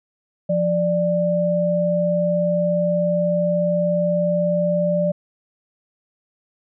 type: tone pair together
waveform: sine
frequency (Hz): 174.61 / 591.2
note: F3 / D5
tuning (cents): 0 / +11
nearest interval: octave + major sixth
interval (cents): 2111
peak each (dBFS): -21 / -18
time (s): 0.49-5.12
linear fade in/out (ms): 10
effects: none